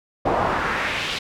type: noise with band-pass filter sweep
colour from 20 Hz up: brown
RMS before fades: -23 dBFS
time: 0.25-1.19 s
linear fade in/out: 10 ms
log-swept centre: 710 to 3600 Hz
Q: 1.7
effects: none